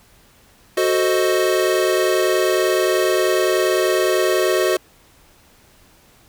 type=chord; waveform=square; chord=F# diminished seventh; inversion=none; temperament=equal; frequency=370 / 440 / 523.3 / 622.3 Hz; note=F#4 / A4 / C5 / Eb5; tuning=0 / 0 / 0 / 0 cents; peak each=-19 / -24 / -24 / -22 dBFS; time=0.77-4.77 s; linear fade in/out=5 ms; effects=pink hiss -52 dBFS RMS until 6.28 s